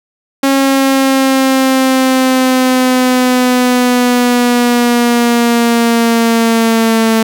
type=linear sweep; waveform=sawtooth; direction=down; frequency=273 to 223 Hz; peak=-4 dBFS; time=0.43-7.23 s; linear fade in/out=5 ms; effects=none